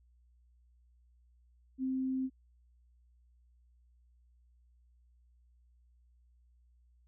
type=tone; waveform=sine; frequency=261.6 Hz; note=C4; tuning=in tune; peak=-31 dBFS; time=1.78-2.3 s; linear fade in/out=50 ms; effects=added 60 Hz sine -63 dBFS peak until 7.07 s